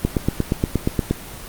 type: click train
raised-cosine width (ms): 3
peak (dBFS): -4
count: 10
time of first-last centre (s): 0.05-1.11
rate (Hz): 8.49
effects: pink hiss -35 dBFS RMS until 1.48 s + Opus 24 kbps